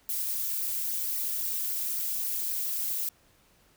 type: noise with flanger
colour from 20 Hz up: violet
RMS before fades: -31 dBFS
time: 0.09-3.09 s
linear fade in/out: 2 ms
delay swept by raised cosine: 0.27 to 4.57 ms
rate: 3.7 Hz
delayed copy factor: -0.8
effects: pink hiss -63 dBFS RMS until 3.76 s